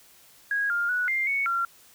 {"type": "tone with pitch steps", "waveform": "sine", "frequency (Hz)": [1647, 1405, 1472, 2101, 2218, 1374], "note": ["G#6", "F6", "F#6", "C7", "C#7", "F6"], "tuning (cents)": [-15, 10, -9, 7, 0, -29], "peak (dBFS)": -23, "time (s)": [0.51, 1.65], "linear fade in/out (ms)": 2, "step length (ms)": 190, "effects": ["white hiss -55 dBFS RMS until 1.94 s"]}